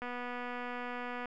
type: click train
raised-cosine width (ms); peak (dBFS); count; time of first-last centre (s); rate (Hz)
0.5; -26; 304; 0.02-1.257; 245
effects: none